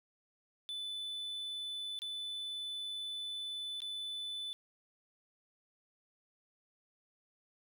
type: tone with dropouts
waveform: triangle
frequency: 3499 Hz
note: A7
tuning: 10 cents flat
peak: -37 dBFS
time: 0.69-4.53 s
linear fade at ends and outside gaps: 0 ms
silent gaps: 1.99-2.019 / 3.804-3.819 s
effects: 13-bit